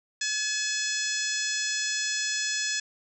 harmonic tone with a mistuned harmonic, 854 Hz, G#5, 48 cents sharp, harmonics 2 / 3 / 4 / 5 / 6 / 7 / 8 / 9, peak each -32 / -36 / -36 / -38 / -33 / -35 / -35 / -38 dBFS, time 0.21-2.8 s, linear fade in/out 5 ms, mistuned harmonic 5, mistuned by -15 cents, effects none

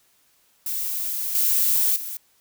violet noise with level steps, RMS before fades -27 / -20 / -32 dBFS, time 0.66-2.17 s, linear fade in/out 2 ms, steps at 1.35 / 1.96 s, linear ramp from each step 2 ms, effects white hiss -62 dBFS RMS until 2.4 s

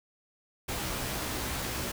pink noise with comb filter, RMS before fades -34 dBFS, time 0.68-1.92 s, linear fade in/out 10 ms, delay 16 ms, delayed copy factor +0.55, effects none

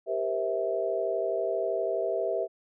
sine chord, C dominant seventh, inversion second, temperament just, 392.4 / 470.9 / 523.3 / 654.1 Hz, G4 / Bb4 / C5 / E5, +2 / +18 / 0 / -14 cents, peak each -32 / -33 / -35 / -29 dBFS, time 0.06-2.48 s, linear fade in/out 50 ms, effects none

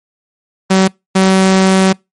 sawtooth tone pair in turn, 190 / 190 Hz, F#3 / F#3, +46 / +46 cents, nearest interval unison, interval 0 cents, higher neither, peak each -3 dBFS, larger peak neither, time 0.7-0.88 / 1.15-1.93 s, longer second, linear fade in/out 10 ms, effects noise-tail reverb RT60 0.2 s tail -25 dB re dry + MP3 48 kbps

